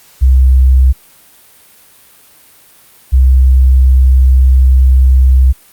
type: tone pair in turn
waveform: sine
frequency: 64.8 / 64.8 Hz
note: C2 / C2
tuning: -16 / -16 cents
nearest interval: unison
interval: 0 cents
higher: neither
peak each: -3 dBFS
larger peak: neither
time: 0.21-0.93 / 3.12-5.53 s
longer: second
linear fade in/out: 20 ms
effects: white hiss -43 dBFS RMS until 5.72 s + Opus 48 kbps